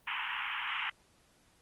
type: band-pass noise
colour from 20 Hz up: white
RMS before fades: -36 dBFS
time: 0.07-0.9 s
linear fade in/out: 5 ms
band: 840 to 3100 Hz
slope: 96 dB/octave
effects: pink hiss -67 dBFS RMS until 1.61 s + Opus 32 kbps